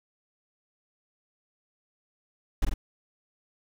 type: noise with echo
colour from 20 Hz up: brown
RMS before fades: -22 dBFS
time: 2.62-2.65 s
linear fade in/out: 5 ms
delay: 45 ms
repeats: 2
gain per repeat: -3 dB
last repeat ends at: 2.74 s
effects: none